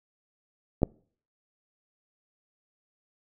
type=clicks; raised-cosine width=2 ms; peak=-22 / -7 dBFS; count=2; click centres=0.819 / 0.832 s; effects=noise-tail reverb RT60 0.5 s tail -26 dB re dry